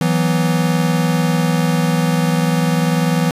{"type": "chord", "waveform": "square", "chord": "E suspended second", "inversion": "none", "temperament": "equal", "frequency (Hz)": [164.81, 185, 246.9], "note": ["E3", "F#3", "B3"], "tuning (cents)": [0, 0, 0], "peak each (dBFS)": [-16, -21, -22], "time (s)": [0.01, 3.31], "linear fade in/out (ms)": 2, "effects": ["resampled to 32000 Hz"]}